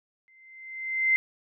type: tone with exponential growth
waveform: sine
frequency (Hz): 2077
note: C7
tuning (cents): -13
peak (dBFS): -17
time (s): 0.28-1.16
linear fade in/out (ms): 0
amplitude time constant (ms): 190
effects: none